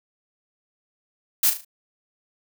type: noise with echo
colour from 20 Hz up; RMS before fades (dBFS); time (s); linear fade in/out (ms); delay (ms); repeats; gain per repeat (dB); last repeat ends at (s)
blue; -18; 1.43-1.5; 5; 37; 4; -8; 1.648
effects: none

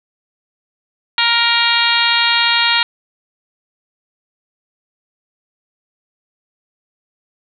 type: harmonic tone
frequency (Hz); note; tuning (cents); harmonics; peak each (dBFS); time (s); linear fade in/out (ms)
468.6; A#4; +9; 2 / 3 / 4 / 5 / 6 / 7 / 8 / 9; -20 / -20 / -20 / -20 / -20 / -20 / -20 / -20; 1.18-2.83; 2
effects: none

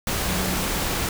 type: tone in noise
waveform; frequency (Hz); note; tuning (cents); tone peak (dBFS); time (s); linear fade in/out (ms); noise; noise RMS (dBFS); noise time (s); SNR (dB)
sine; 185; F#3; 0; -28; 0.28-0.66; 2; pink; -25; 0.07-1.09; -6
effects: none

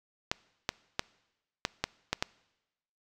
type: clicks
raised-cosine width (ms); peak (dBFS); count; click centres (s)
0.2; -10; 7; 0.315 / 0.691 / 0.994 / 1.651 / 1.84 / 2.13 / 2.225
effects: noise-tail reverb RT60 1.0 s tail -23 dB re dry

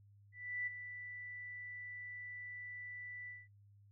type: tone with ADSR envelope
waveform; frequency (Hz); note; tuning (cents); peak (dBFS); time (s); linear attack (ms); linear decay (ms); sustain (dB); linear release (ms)
sine; 1975.5; B6; 0; -36; 0.32-3.48; 350; 13; -10; 200
effects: noise-tail reverb RT60 0.1 s tail -21 dB re dry + added 101 Hz sine -61 dBFS peak until 3.91 s

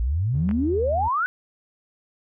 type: exponential sweep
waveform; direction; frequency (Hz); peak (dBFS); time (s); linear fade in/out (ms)
sine; up; 53.4 to 1531; -20; 0-1.26; 0
type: tone with vibrato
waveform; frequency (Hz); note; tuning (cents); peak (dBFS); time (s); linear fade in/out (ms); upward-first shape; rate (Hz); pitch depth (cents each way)
triangle; 79.3; D#2; +33; -24; 0.33-1.09; 20; sine; 3.2; 69
type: clicks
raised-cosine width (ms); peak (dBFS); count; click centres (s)
0.5; -22; 2; 0.491 / 0.512
effects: none

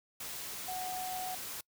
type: tone in noise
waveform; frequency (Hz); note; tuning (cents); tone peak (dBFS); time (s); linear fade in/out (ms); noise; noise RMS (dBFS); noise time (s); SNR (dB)
sine; 740; F#5; 0; -37; 0.68-1.35; 5; white; -42; 0.2-1.61; +2
effects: noise-tail reverb RT60 0.1 s tail -25 dB re dry

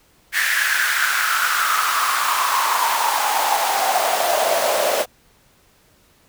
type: noise with high-pass filter sweep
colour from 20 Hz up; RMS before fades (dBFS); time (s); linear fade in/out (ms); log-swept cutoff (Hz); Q
pink; -19; 0.32-5.06; 50; 1800 to 560; 6.2
effects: pink hiss -56 dBFS RMS until 6.28 s

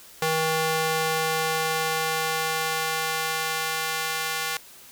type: tone with high-pass filter sweep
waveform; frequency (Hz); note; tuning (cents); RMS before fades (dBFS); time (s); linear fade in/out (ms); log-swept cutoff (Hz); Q
square; 159.4; D#3; +42; -26; 0.22-4.57; 2; 450 to 1300; 0.7
effects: white hiss -48 dBFS RMS until 4.91 s

